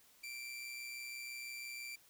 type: tone with amplitude modulation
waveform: sawtooth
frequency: 2349 Hz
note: D7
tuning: in tune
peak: -39 dBFS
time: 0.23-1.96 s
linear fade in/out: 10 ms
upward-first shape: sine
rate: 126 Hz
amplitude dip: 40%
effects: white hiss -66 dBFS RMS until 2.09 s